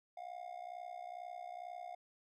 triangle tone with amplitude modulation, 713 Hz, F5, 36 cents sharp, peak -39 dBFS, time 0.17-1.95 s, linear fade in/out 5 ms, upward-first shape sine, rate 62.2 Hz, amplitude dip 85%, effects none

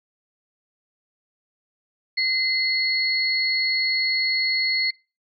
sine tone pair together, 2060 / 4350 Hz, C7 / C#8, -28 / -33 cents, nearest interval octave + minor second, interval 1295 cents, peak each -22 dBFS, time 2.17-4.91 s, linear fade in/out 10 ms, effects noise-tail reverb RT60 0.3 s tail -24 dB re dry

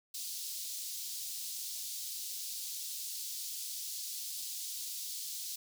pink high-pass noise, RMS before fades -41 dBFS, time 0.14-5.56 s, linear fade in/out 5 ms, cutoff 4100 Hz, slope 24 dB/octave, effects none

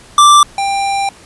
square tone pair in turn, 1174.7 / 792.7 Hz, D6 / G5, 0 / +19 cents, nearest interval perfect fifth, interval 681 cents, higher first, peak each -4 / -14 dBFS, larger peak first, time 0.18-0.43 / 0.58-1.09 s, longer second, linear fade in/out 2 ms, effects pink hiss -40 dBFS RMS until 1.25 s + resampled to 24000 Hz

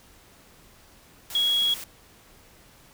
sine tone in noise, 3322 Hz, G#7, in tune, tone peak -20 dBFS, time 1.35-1.74 s, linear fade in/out 2 ms, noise white, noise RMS -38 dBFS, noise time 1.3-1.84 s, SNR +15 dB, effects pink hiss -54 dBFS RMS until 2.93 s

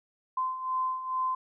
sine beating tone pair, 1031 / 1033.3 Hz, C6 / C6, -26 / -22 cents, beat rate 2.3 Hz, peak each -35 / -29 dBFS, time 0.37-1.35 s, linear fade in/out 5 ms, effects none

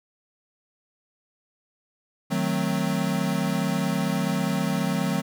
square chord, D# diminished seventh, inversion none, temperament equal, 155.56 / 185 / 220 / 261.6 Hz, D#3 / F#3 / A3 / C4, 0 / 0 / 0 / 0 cents, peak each -30 / -27 / -30 / -31 dBFS, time 2.3-5.22 s, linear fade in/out 20 ms, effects none

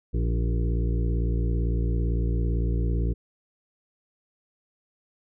harmonic tone with a mistuned harmonic, 57.8 Hz, A#1, 14 cents flat, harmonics 1 / 2 / 3 / 5 / 6 / 7 / 8, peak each -23 / -29 / -33 / -37 / -39 / -40 / -41 dBFS, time 0.13-3.14 s, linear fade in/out 20 ms, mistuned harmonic 7, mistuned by -28 cents, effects none

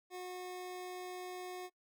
25% pulse tone, 363.9 Hz, F#4, 29 cents flat, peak -39 dBFS, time 0.1-1.7 s, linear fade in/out 50 ms, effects noise-tail reverb RT60 0.1 s tail -23 dB re dry

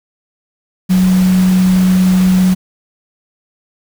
sine tone in noise, 185 Hz, F#3, in tune, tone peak -7 dBFS, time 0.89-2.55 s, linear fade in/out 20 ms, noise pink, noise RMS -25 dBFS, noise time 0.89-2.55 s, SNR +15 dB, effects none

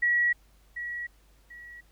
sine tone with echo, 1923 Hz, B6, 47 cents flat, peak -21 dBFS, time 0.02-0.33 s, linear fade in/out 10 ms, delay 740 ms, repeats 2, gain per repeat -11 dB, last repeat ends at 1.81 s, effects added 50 Hz sine -58 dBFS peak until 1.91 s + pink hiss -65 dBFS RMS until 1.91 s

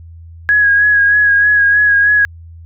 sine tone with vibrato, 1659 Hz, G#6, 2 cents flat, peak -7 dBFS, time 0.49-2.25 s, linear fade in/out 0 ms, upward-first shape sine, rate 3.2 Hz, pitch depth 29 cents each way, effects added 83 Hz sine -32 dBFS peak until 2.65 s

